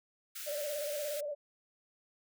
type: high-pass noise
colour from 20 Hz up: white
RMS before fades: -43 dBFS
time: 0.35-1.21 s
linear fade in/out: 10 ms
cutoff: 1300 Hz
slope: 96 dB/octave
type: tone with vibrato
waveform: sine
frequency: 587.3 Hz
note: D5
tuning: in tune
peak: -35 dBFS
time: 0.46-1.35 s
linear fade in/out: 20 ms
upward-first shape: square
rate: 17 Hz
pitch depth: 44 cents each way
effects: none